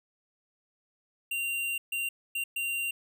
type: tone bursts at uneven times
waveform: square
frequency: 2770 Hz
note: F7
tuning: 15 cents flat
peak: -30 dBFS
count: 4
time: 1.31-1.78 / 1.92-2.09 / 2.35-2.44 / 2.56-2.91 s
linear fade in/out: 5 ms
effects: none